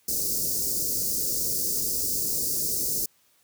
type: band-stop noise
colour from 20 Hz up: white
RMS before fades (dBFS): -27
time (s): 0.08-3.06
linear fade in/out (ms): 5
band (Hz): 520 to 4800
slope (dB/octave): 48
effects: white hiss -64 dBFS RMS until 3.43 s